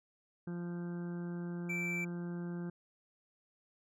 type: harmonic tone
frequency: 173.8 Hz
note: F3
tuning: 8 cents flat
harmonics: 1 / 2 / 3 / 4 / 5 / 6 / 7 / 8 / 9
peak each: -38 / -45 / -57 / -61 / -60 / -66 / -63 / -62 / -58 dBFS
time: 0.47-2.7 s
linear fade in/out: 5 ms
type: tone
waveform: triangle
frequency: 2333 Hz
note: D7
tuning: 12 cents flat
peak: -34 dBFS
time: 1.69-2.05 s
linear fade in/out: 10 ms
effects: none